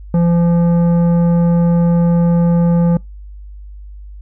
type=tone with tanh clipping; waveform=sine; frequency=171.1 Hz; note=F3; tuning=35 cents flat; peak=-11 dBFS; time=0.14-2.97 s; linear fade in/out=2 ms; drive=11 dB; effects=noise-tail reverb RT60 0.2 s tail -26 dB re dry + added 50 Hz sine -30 dBFS peak until 4.21 s